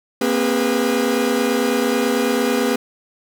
45% pulse tone cluster, 234.9 / 264 / 408.7 / 491.2 Hz, A#3 / C4 / G#4 / B4, +13 / +16 / -28 / -9 cents, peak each -22 dBFS, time 0.21-2.76 s, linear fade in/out 5 ms, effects none

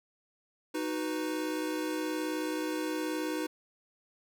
square chord, B major, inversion first, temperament equal, 311.1 / 370 / 493.9 Hz, D#4 / F#4 / B4, 0 / 0 / 0 cents, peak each -34 / -39 / -39 dBFS, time 0.74-3.47 s, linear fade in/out 10 ms, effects none

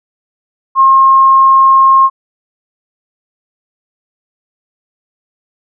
sine tone, 1071 Hz, C6, 40 cents sharp, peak -3 dBFS, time 0.75-2.1 s, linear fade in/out 50 ms, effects none

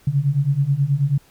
sine beating tone pair, 135 / 144.3 Hz, C#3 / D3, -45 / -30 cents, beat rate 9.3 Hz, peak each -20 / -18 dBFS, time 0.07-1.18 s, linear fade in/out 5 ms, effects pink hiss -54 dBFS RMS until 1.3 s

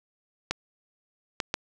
clicks, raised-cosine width 0.2 ms, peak -9 dBFS, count 3, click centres 0.51 / 1.402 / 1.541 s, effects none

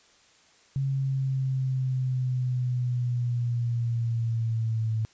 sine linear sweep, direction down, 136.6 to 110.2 Hz, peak -24 dBFS, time 0.76-5.05 s, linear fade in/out 0 ms, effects white hiss -59 dBFS RMS until 5.13 s + resampled to 16000 Hz

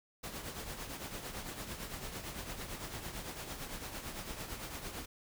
pink noise with tremolo, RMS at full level -41 dBFS, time 0.23-5.06 s, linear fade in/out 10 ms, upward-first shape triangle, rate 8.9 Hz, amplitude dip 60%, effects none

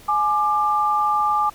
sine tone pair together, 842.1 / 1190 Hz, G#5 / D6, +24 / +22 cents, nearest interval tritone, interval 598 cents, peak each -20 / -18 dBFS, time 0.08-1.5 s, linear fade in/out 10 ms, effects pink hiss -46 dBFS RMS until 1.54 s + MP3 96 kbps

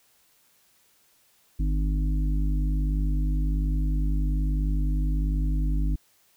harmonic tone with a mistuned harmonic, 50.6 Hz, G#1, 44 cents flat, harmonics 1 / 3 / 5 / 6, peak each -22 / -32 / -36 / -38 dBFS, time 1.59-5.96 s, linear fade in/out 10 ms, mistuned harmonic 3, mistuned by +20 cents, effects white hiss -63 dBFS RMS until 6.36 s

